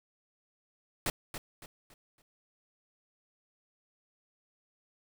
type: noise with echo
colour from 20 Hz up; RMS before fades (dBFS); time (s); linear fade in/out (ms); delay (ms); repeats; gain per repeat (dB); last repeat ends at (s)
pink; -31; 1.06-1.1; 2; 280; 4; -9; 2.22
effects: none